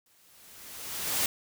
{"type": "noise with exponential growth", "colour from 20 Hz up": "white", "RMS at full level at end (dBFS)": -26, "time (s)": [0.06, 1.26], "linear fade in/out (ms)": 2, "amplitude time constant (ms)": 260, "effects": []}